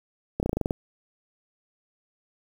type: slowing click train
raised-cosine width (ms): 2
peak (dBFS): -12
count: 9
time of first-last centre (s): 0.4-0.708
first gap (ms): 29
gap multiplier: 1.08
effects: 7-bit